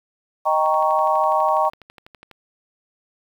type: chord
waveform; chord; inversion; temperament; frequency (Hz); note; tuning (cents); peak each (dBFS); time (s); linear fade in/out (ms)
sine; Eb dominant seventh; none; equal; 622.3 / 784 / 932.3 / 1108.7; Eb5 / G5 / Bb5 / Db6; 0 / 0 / 0 / 0; -21; 0.45-1.7; 20
type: click train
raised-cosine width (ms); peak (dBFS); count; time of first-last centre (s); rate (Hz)
0.3; -26; 21; 0.66-2.313; 12.1
effects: 8-bit